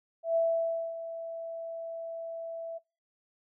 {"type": "tone with ADSR envelope", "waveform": "sine", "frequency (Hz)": 662, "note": "E5", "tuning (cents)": 7, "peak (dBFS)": -22, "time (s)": [0.23, 2.79], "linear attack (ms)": 130, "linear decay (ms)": 580, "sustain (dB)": -13, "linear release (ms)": 20, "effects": ["noise-tail reverb RT60 0.3 s tail -26 dB re dry"]}